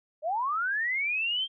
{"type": "linear sweep", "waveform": "sine", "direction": "up", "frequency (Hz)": [576, 3200], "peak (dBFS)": -26, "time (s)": [0.22, 1.48], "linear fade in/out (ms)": 50, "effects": []}